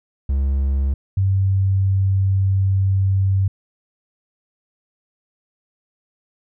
triangle / sine tone pair in turn, 68.4 / 96.56 Hz, C#2 / G2, -23 / -26 cents, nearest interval tritone, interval 597 cents, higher second, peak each -14 dBFS, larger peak neither, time 0.29-0.94 / 1.17-3.48 s, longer second, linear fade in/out 5 ms, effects none

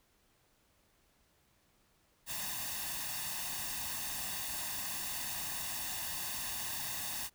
white noise with comb filter, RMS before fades -39 dBFS, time 2.26-7.3 s, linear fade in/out 50 ms, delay 1.1 ms, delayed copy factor +0.7, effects pink hiss -71 dBFS RMS until 7.34 s

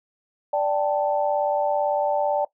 sine chord, D suspended fourth, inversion none, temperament just, 587.3 / 783.1 / 881 Hz, D5 / G5 / A5, 0 / -2 / +2 cents, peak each -22 / -25 / -26 dBFS, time 0.53-2.45 s, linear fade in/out 5 ms, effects noise-tail reverb RT60 0.1 s tail -19 dB re dry

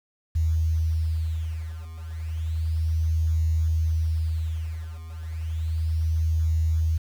sine beating tone pair, 80 / 80.32 Hz, D#2 / E2, +49 / -44 cents, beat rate 0.32 Hz, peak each -27 / -24 dBFS, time 0.35-6.98 s, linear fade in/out 10 ms, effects 8-bit

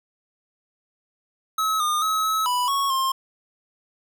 square tone with pitch steps, 1287 / 1217 / 1283 / 1292 / 988 / 1106 / 1061 Hz, E6 / D#6 / E6 / E6 / B5 / C#6 / C6, -42 / -39 / -47 / -35 / 0 / -4 / +24 cents, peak -21 dBFS, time 1.58-3.12 s, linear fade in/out 5 ms, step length 220 ms, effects none

